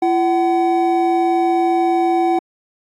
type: tone pair together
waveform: triangle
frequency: 339.6 / 753 Hz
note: F4 / F#5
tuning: -48 / +30 cents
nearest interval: octave + major second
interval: 1378 cents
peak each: -14 dBFS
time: 0.02-2.39 s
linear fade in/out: 5 ms
effects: AAC 64 kbps